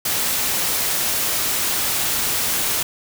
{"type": "noise", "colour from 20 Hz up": "white", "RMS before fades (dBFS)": -21, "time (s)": [0.05, 2.83], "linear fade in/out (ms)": 5, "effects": []}